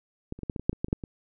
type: clicks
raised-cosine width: 3 ms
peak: -20 / -30 / -21 / -16 / -20 / -23 / -8 / -24 / -14 / -29 / -11 / -23 dBFS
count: 12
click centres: 0.324 / 0.39 / 0.433 / 0.498 / 0.562 / 0.596 / 0.695 / 0.73 / 0.845 / 0.884 / 0.929 / 1.038 s
effects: none